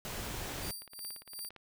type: noise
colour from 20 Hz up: pink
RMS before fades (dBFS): -40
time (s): 0.05-0.71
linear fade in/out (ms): 0
type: tone with tremolo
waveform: 10% pulse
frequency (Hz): 4699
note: D8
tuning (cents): 0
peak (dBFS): -32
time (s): 0.62-1.49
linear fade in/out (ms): 5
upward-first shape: triangle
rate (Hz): 2.8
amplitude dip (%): 100
type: click train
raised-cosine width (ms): 0.3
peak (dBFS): -35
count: 14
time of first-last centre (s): 0.82-1.563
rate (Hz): 17.5
effects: none